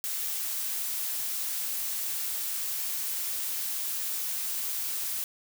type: noise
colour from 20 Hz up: blue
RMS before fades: -32 dBFS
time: 0.04-5.24 s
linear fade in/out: 0 ms
effects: none